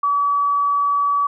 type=tone; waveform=sine; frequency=1143 Hz; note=D6; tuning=47 cents flat; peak=-15 dBFS; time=0.03-1.27 s; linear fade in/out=5 ms; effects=none